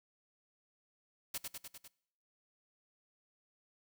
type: noise with echo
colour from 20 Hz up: white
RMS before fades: -39 dBFS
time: 1.34-1.38 s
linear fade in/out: 5 ms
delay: 100 ms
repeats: 5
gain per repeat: -3 dB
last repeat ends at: 1.88 s
effects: noise-tail reverb RT60 0.7 s tail -23 dB re dry

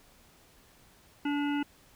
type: harmonic tone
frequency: 288.9 Hz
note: D4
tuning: 28 cents flat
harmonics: 1 / 3 / 5 / 7 / 9 / 10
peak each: -28 / -38 / -40 / -45 / -45 / -45 dBFS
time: 1.25-1.63 s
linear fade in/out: 5 ms
effects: pink hiss -60 dBFS RMS until 1.95 s

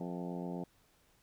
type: harmonic tone with a mistuned harmonic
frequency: 88 Hz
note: F2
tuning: 14 cents sharp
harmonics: 2 / 3 / 4 / 5 / 6 / 7 / 8 / 9 / 10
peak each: -40 / -44 / -46 / -48 / -50 / -51 / -52 / -53 / -54 dBFS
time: 0-0.64 s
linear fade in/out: 5 ms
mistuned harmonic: 7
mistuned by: +47 cents
effects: pink hiss -69 dBFS RMS until 1.22 s

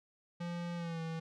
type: tone with pitch glide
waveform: square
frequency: 172.7 to 163.01 Hz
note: F3 to E3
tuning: -19 to -19 cents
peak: -38 dBFS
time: 0.4-1.2 s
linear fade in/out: 10 ms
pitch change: -100 cents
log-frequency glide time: 0.76-1.01 s
effects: low-pass 5000 Hz 12 dB/octave

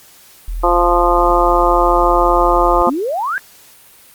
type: tone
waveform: sine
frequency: 41.2 Hz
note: E1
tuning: in tune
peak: -19 dBFS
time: 0.48-2.82 s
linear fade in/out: 0 ms
type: harmonic tone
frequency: 174.61 Hz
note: F3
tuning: in tune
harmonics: 2 / 3 / 4 / 5 / 6 / 7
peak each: -17 / -17 / -17 / -17 / -17 / -17 dBFS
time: 0.63-2.9 s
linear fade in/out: 10 ms
type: exponential sweep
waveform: sine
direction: up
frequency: 229.6 to 1672 Hz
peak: -16 dBFS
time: 2.87-3.38 s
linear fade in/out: 0 ms
effects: white hiss -44 dBFS RMS until 4.14 s + Opus 48 kbps

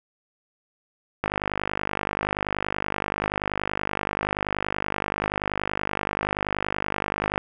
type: click train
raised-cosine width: 0.5 ms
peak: -9 dBFS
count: 311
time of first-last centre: 1.24-7.379 s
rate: 50.5 Hz
effects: none

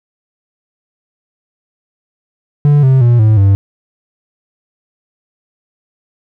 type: tone with pitch steps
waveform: triangle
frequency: 145.8 / 132.16 / 119.8 / 108.6 / 98.44 Hz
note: D3 / C3 / A#2 / A2 / G2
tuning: -12 / +18 / +48 / -22 / +8 cents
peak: -3 dBFS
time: 2.65-3.55 s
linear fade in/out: 0 ms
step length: 180 ms
effects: none

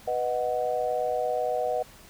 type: chord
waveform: sine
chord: B major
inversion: none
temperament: equal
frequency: 493.9 / 622.3 / 740 Hz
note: B4 / D#5 / F#5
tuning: 0 / 0 / 0 cents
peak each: -29 dBFS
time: 0.07-1.83 s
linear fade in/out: 10 ms
effects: pink hiss -51 dBFS RMS until 2.09 s

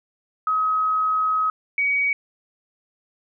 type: tone pair in turn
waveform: sine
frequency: 1271 / 2259 Hz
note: D#6 / C#7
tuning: +36 / +32 cents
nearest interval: minor seventh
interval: 996 cents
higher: second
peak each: -18 dBFS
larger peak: neither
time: 0.47-1.5 / 1.78-2.13 s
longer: first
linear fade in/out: 2 ms
effects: none

